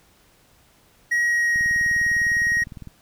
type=tone with pitch glide; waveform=triangle; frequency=1900 to 1883.6 Hz; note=A#6 to A#6; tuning=+33 to +18 cents; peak=-16 dBFS; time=1.11-2.64 s; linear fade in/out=10 ms; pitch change=-15 cents; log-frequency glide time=1.22-1.58 s
type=click train; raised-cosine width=5 ms; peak=-25 dBFS; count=27; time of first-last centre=1.56-2.873 s; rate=19.8 Hz
effects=pink hiss -57 dBFS RMS until 3.01 s